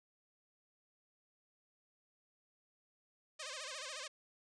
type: tone with vibrato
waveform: 5% pulse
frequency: 568 Hz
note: C#5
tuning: 42 cents sharp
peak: -32 dBFS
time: 3.39-4.08 s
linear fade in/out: 10 ms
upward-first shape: sine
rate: 14 Hz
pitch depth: 190 cents each way
effects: resampled to 24000 Hz